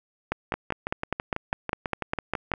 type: two click trains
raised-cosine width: 0.5 ms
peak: -10 / -13 dBFS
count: 12 / 13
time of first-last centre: 0.32-2.538 / 0.54-2.517 s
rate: 4.96 / 6.07 Hz
effects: none